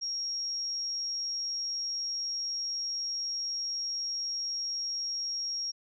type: tone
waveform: sine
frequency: 5588 Hz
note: F8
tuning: in tune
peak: -31 dBFS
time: 0.01-5.72 s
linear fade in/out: 20 ms
effects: none